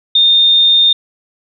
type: tone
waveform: sine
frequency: 3643 Hz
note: A#7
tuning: 41 cents flat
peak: -6 dBFS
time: 0.15-0.93 s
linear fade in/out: 5 ms
effects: none